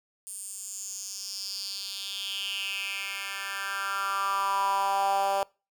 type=tone with high-pass filter sweep; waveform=10% pulse; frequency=196.8 Hz; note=G3; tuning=7 cents sharp; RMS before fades=-31 dBFS; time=0.27-5.43 s; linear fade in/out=0 ms; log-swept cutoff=9200 to 660 Hz; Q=4.8; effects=noise-tail reverb RT60 0.3 s tail -24 dB re dry

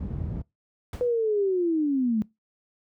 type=low-pass noise; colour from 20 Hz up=white; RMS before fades=-29 dBFS; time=0-0.42 s; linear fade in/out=5 ms; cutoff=110 Hz; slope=12 dB/octave
type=noise with exponential decay; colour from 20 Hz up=brown; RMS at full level=-28 dBFS; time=0.93-1.15 s; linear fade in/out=2 ms; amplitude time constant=46 ms
type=linear sweep; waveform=sine; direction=down; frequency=497.6 to 208.1 Hz; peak=-21 dBFS; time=1.01-2.22 s; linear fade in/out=0 ms
effects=noise-tail reverb RT60 0.2 s tail -23 dB re dry + high-pass 60 Hz 12 dB/octave

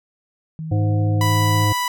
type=tone with pitch glide; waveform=sine; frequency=159 to 160.38 Hz; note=D#3 to E3; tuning=+38 to -47 cents; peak=-26 dBFS; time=0.59-1.64 s; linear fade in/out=0 ms; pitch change=+15 cents; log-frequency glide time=0.96-1.1 s
type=harmonic tone; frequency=103.83 Hz; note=G#2; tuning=in tune; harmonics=1 / 3 / 5 / 7; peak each=-16 / -26 / -30 / -33 dBFS; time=0.71-1.73 s; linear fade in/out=10 ms
type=tone; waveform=sawtooth; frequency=987.8 Hz; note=B5; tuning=in tune; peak=-16 dBFS; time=1.21-1.88 s; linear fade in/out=2 ms
effects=none

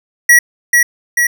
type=tone with echo; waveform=square; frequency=1923 Hz; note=B6; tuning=47 cents flat; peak=-4 dBFS; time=0.29-0.39 s; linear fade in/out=5 ms; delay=440 ms; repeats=2; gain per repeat=-3 dB; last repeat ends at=1.27 s; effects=none

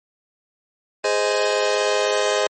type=chord; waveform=sawtooth; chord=Ab major; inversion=none; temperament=just; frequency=415.3 / 519.1 / 623 Hz; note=Ab4 / C5 / Eb5; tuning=0 / -14 / +2 cents; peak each=-18 dBFS; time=1.04-2.47 s; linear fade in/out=5 ms; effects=MP3 32 kbps

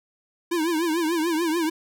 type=tone with vibrato; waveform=square; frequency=328.6 Hz; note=E4; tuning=5 cents flat; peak=-22 dBFS; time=0.51-1.7 s; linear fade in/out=10 ms; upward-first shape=triangle; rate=6.8 Hz; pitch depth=140 cents each way; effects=none

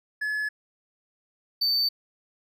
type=tone pair in turn; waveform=triangle; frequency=1709 / 4562 Hz; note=G#6 / C#8; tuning=+49 / +49 cents; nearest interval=octave + perfect fourth; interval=1700 cents; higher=second; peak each=-24 / -20 dBFS; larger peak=second; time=0.21-0.49 / 1.61-1.89 s; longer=neither; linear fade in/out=10 ms; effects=none

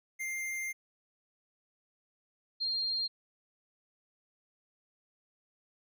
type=tone pair in turn; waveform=square / sine; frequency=2102 / 4204 Hz; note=C7 / C8; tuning=+7 / +7 cents; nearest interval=octave; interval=1200 cents; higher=second; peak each=-35 / -30 dBFS; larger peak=second; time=0.19-0.73 / 2.6-3.08 s; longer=first; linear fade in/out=20 ms; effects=none

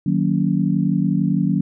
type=chord; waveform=sine; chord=D# minor seventh; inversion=none; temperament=just; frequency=155.56 / 186.68 / 233.3 / 280 Hz; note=D#3 / F#3 / A#3 / C#4; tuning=0 / +16 / +2 / +18 cents; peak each=-21 / -19 / -23 / -23 dBFS; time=0.06-1.61 s; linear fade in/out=5 ms; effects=none

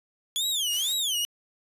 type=tone with vibrato; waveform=sawtooth; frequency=3322 Hz; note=G#7; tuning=in tune; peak=-22 dBFS; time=0.36-1.25 s; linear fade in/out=0 ms; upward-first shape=sine; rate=2.1 Hz; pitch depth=260 cents each way
type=noise; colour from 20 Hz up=blue; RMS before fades=-37 dBFS; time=0.69-0.96 s; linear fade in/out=50 ms
effects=resampled to 32000 Hz

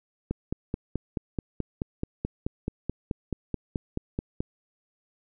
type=click train; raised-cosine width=3 ms; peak=-15 dBFS; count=20; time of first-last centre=0.31-4.405 s; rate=4.64 Hz; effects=none

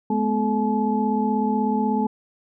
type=tone cluster; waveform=sine; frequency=211.8 / 248.1 / 432.3 / 857 Hz; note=G#3 / B3 / A4 / A5; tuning=+34 / +8 / -31 / -46 cents; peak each=-22 / -25 / -28 / -25 dBFS; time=0.1-2.07 s; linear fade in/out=5 ms; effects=none

